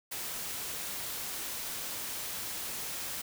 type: noise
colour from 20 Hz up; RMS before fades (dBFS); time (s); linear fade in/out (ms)
white; -38; 0.11-3.22; 10
effects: none